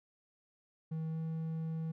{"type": "tone with pitch glide", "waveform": "triangle", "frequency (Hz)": [159.9, 161.2], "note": ["D#3", "E3"], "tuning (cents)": [48, -38], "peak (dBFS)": -33, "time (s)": [0.91, 1.92], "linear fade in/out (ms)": 10, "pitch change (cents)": 14, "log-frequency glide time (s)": [1.1, 1.18], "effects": []}